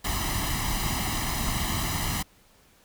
pink noise with comb filter, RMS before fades -28 dBFS, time 0.04-2.23 s, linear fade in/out 10 ms, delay 1 ms, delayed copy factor +0.75, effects pink hiss -59 dBFS RMS until 2.84 s

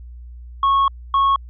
triangle tone pair in turn, 1100 / 1100 Hz, C#6 / C#6, -14 / -14 cents, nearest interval unison, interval 0 cents, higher neither, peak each -11 dBFS, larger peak neither, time 0.63-0.88 / 1.14-1.36 s, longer first, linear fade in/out 2 ms, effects added 60 Hz sine -34 dBFS peak until 1.49 s + resampled to 11025 Hz

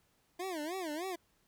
25% pulse tone with vibrato, 336.6 Hz, E4, 36 cents sharp, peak -33 dBFS, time 0.39-1.16 s, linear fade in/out 10 ms, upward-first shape sine, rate 3.3 Hz, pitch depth 230 cents each way, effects pink hiss -73 dBFS RMS until 1.47 s

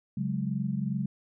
sine chord, C# suspended fourth, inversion none, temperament equal, 138.59 / 185 / 207.7 Hz, C#3 / F#3 / G#3, 0 / 0 / 0 cents, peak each -32 dBFS, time 0.17-1.06 s, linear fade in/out 5 ms, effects none

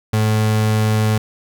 35% pulse tone, 108.3 Hz, A2, 27 cents flat, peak -12 dBFS, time 0.13-1.18 s, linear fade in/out 5 ms, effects none

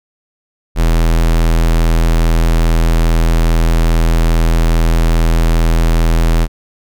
square tone, 41.2 Hz, E1, in tune, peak -9 dBFS, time 0.75-6.48 s, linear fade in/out 50 ms, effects none

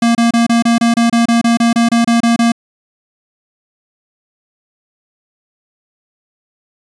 square tone bursts, 233.1 Hz, A#3, in tune, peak -9 dBFS, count 16, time 0.02-2.52 s, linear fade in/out 5 ms, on 130 ms, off 28 ms, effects resampled to 22050 Hz

